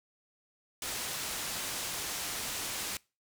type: low-pass noise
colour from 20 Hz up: white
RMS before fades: -37 dBFS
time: 0.82-2.97 s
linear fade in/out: 2 ms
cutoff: 10000 Hz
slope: 12 dB/octave
effects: noise-tail reverb RT60 0.3 s tail -24 dB re dry